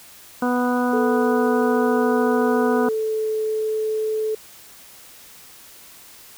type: harmonic tone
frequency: 246.9 Hz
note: B3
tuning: in tune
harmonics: 1 / 2 / 3 / 4 / 5 / 6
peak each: -20 / -25 / -27 / -28 / -30 / -30 dBFS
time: 0.42-2.89 s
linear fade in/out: 5 ms
type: tone with pitch glide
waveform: sine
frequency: 440 to 434.7 Hz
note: A4 to A4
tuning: 0 to -21 cents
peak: -20 dBFS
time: 0.93-4.35 s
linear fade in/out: 5 ms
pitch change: -21 cents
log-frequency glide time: 2.78-3.36 s
effects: white hiss -45 dBFS RMS until 6.37 s